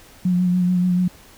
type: tone with vibrato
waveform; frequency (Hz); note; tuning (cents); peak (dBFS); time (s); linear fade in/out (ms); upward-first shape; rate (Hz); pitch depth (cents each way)
sine; 180; F#3; -47; -15; 0.25-1.08; 5; sine; 6.9; 26
effects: pink hiss -47 dBFS RMS until 1.37 s